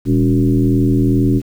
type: tone with frequency modulation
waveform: sine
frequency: 200 Hz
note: G3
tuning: 35 cents sharp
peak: -10 dBFS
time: 0.05-1.42 s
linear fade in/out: 50 ms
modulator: 82.3 Hz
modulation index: 1.7
effects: 7-bit